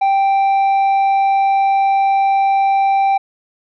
sine tone with tanh clipping, 784 Hz, G5, in tune, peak -12 dBFS, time 0.01-3.18 s, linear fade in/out 10 ms, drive 5 dB, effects none

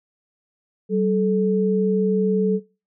sine tone pair together, 191.52 / 433.7 Hz, G3 / A4, -40 / -25 cents, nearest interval octave + major second, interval 1415 cents, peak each -20 dBFS, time 0.89-2.6 s, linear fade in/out 50 ms, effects noise-tail reverb RT60 0.3 s tail -19 dB re dry

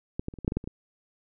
clicks, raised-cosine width 3 ms, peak -16 / -18 / -30 / -28 / -22 / -10 / -17 / -13 / -27 / -21 dBFS, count 10, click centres 0.195 / 0.284 / 0.339 / 0.387 / 0.447 / 0.479 / 0.521 / 0.57 / 0.641 / 0.675 s, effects none

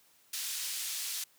pink band-pass noise, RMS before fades -37 dBFS, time 0.33-1.24 s, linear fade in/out 5 ms, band 3800 to 16000 Hz, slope 12 dB/octave, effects white hiss -65 dBFS RMS until 1.38 s + high-pass 80 Hz 12 dB/octave

